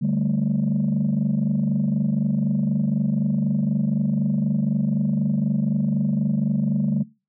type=chord; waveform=sine; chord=D suspended fourth; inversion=none; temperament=equal; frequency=146.83 / 196 / 220 Hz; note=D3 / G3 / A3; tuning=0 / 0 / 0 cents; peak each=-22 dBFS; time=0.01-7.04 s; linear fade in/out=20 ms; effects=noise-tail reverb RT60 0.3 s tail -23 dB re dry + tanh soft clip ceiling -14 dBFS